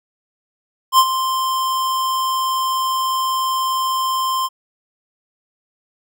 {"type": "tone with ADSR envelope", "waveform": "square", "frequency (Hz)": 1046.5, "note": "C6", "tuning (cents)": 0, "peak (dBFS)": -7, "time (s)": [0.92, 4.49], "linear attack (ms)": 65, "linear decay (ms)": 59, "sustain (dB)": -11, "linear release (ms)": 38, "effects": []}